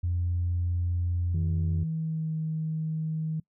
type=tone; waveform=sine; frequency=87.5 Hz; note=F2; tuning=4 cents sharp; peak=-24 dBFS; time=0.03-1.84 s; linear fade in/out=10 ms
type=tone with pitch glide; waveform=sine; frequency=160.4 to 158.01 Hz; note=E3 to D#3; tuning=-47 to +27 cents; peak=-27 dBFS; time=1.34-3.4 s; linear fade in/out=5 ms; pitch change=-26 cents; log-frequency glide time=1.97-2.34 s
effects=noise-tail reverb RT60 0.1 s tail -24 dB re dry + tanh soft clip ceiling -20 dBFS